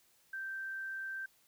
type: tone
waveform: sine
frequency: 1564 Hz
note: G6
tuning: 4 cents flat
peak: -38 dBFS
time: 0.33-1.26 s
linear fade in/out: 5 ms
effects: white hiss -69 dBFS RMS until 1.47 s